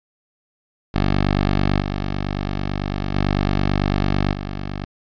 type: tone with level steps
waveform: 10% pulse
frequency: 49 Hz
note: G1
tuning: in tune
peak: -8 / -14 / -9 / -18 dBFS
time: 0.94-4.85 s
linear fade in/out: 10 ms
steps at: 1.8 / 3.14 / 4.32 s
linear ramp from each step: 20 ms
effects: resampled to 11025 Hz + 8-bit